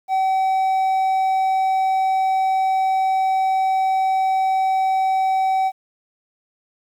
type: tone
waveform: triangle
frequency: 763 Hz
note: G5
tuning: 47 cents flat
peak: -14 dBFS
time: 0.08-5.72 s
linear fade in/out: 50 ms
effects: 9-bit